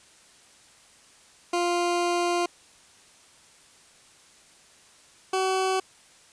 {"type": "tone pair in turn", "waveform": "20% pulse", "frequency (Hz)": [349.2, 378], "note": ["F4", "F#4"], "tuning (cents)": [0, 37], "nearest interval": "minor second", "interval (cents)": 137, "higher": "second", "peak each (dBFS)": [-18, -18], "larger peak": "neither", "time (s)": [[1.53, 2.46], [5.33, 5.8]], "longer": "first", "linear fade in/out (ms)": 5, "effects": ["white hiss -55 dBFS RMS until 6.32 s", "resampled to 22050 Hz"]}